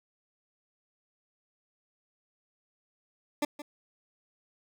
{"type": "tone with echo", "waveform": "20% pulse", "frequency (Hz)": 294.1, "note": "D4", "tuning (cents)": 3, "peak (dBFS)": -21, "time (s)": [3.42, 3.45], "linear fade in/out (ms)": 5, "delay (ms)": 170, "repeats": 1, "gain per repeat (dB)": -13, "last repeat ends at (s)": 3.62, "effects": []}